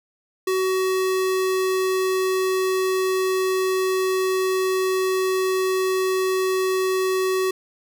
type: tone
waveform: square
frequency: 375.8 Hz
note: F#4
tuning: 27 cents sharp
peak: -20 dBFS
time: 0.47-7.51 s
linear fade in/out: 5 ms
effects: none